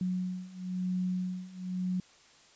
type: beating tone pair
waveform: sine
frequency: 182.4 / 183.4 Hz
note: F#3 / F#3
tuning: -24 / -15 cents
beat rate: 1 Hz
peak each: -35 / -33 dBFS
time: 0.01-2 s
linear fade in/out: 2 ms
effects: white hiss -59 dBFS RMS until 2.55 s + resampled to 16000 Hz